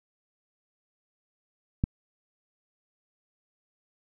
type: click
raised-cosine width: 5 ms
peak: -11 dBFS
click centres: 1.839 s
effects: none

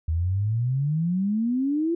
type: exponential sweep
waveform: sine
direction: up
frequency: 77.78 to 345.5 Hz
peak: -21 dBFS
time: 0.08-1.95 s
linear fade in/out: 5 ms
effects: none

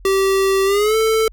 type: tone with pitch glide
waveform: square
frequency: 387.4 to 442.4 Hz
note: G4 to A4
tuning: -20 to +9 cents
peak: -14 dBFS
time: 0.05-1.28 s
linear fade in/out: 2 ms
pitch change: +229 cents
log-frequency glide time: 0.65-0.96 s
effects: added 44 Hz sine -38 dBFS peak until 1.32 s

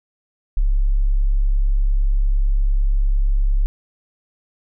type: tone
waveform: sine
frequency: 34.37 Hz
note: C#1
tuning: 14 cents flat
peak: -13 dBFS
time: 0.57-3.66 s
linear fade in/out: 0 ms
effects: none

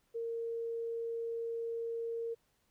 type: tone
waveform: sine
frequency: 461.2 Hz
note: A#4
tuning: 19 cents flat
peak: -35 dBFS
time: 0.14-2.35 s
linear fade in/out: 20 ms
effects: pink hiss -75 dBFS RMS until 2.7 s

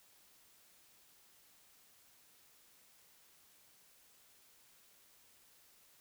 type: silence
effects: white hiss -66 dBFS RMS until 6 s

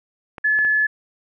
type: clicks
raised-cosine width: 0.5 ms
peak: -19 dBFS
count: 3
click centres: 0.382 / 0.589 / 0.649 s
type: tone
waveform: sine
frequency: 1719 Hz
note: A6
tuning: 41 cents flat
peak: -15 dBFS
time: 0.44-0.87 s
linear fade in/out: 10 ms
effects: none

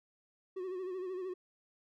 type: tone with vibrato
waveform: triangle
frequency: 370 Hz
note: F#4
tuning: in tune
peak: -35 dBFS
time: 0.56-1.34 s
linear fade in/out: 10 ms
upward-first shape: sine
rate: 13 Hz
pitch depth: 60 cents each way
effects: none

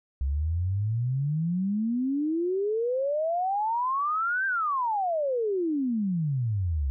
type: exponential two-way sweep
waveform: sine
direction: up then down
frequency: 65.41 to 1594 to 65.41 Hz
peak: -24 dBFS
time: 0.21-6.9 s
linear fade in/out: 0 ms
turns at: 4.46 s
effects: none

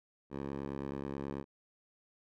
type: tone with band-pass filter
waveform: 10% pulse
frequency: 69.3 Hz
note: C#2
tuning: in tune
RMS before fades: -40 dBFS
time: 0.3-1.45 s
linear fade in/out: 50 ms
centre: 400 Hz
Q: 0.56
effects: none

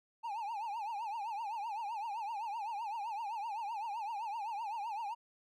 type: tone with vibrato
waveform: triangle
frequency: 866 Hz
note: A5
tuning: 28 cents flat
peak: -35 dBFS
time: 0.23-5.15 s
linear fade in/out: 20 ms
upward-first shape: triangle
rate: 7.8 Hz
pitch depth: 180 cents each way
effects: none

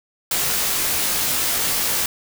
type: noise with comb filter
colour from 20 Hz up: white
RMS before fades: -21 dBFS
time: 0.31-2.06 s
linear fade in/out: 2 ms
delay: 18 ms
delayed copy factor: -0.7
effects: none

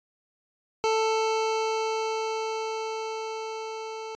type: tone with level ramp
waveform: 25% pulse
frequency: 442 Hz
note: A4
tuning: 8 cents sharp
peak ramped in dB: -18 to -31 dBFS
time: 0.84-4.15 s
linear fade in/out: 0 ms
effects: resampled to 16000 Hz

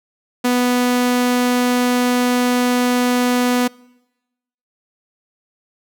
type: tone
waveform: sawtooth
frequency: 246.9 Hz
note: B3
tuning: in tune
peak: -10 dBFS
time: 0.44-3.68 s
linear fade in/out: 10 ms
effects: noise-tail reverb RT60 1.0 s tail -25 dB re dry

